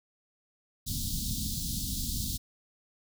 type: band-stop noise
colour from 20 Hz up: pink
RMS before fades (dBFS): -33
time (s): 0.86-2.38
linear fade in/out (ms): 20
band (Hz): 260 to 3600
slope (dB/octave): 48
effects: none